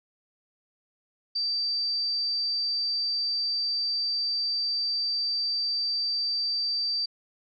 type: tone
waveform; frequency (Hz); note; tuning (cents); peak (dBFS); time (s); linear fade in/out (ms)
sine; 4658; D8; -15; -25; 1.35-7.06; 10
effects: none